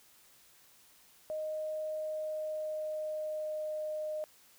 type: tone with pitch glide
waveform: sine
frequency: 620 to 614.7 Hz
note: D#5 to D#5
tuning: -6 to -21 cents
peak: -34 dBFS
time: 1.3-4.24 s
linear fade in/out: 0 ms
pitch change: -15 cents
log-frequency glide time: 1.99-3.83 s
effects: white hiss -62 dBFS RMS until 4.58 s